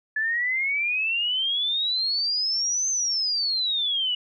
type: exponential two-way sweep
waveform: sine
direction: up then down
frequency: 1718 to 6300 to 2896 Hz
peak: -22 dBFS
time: 0.16-4.15 s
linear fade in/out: 5 ms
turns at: 2.89 s
effects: none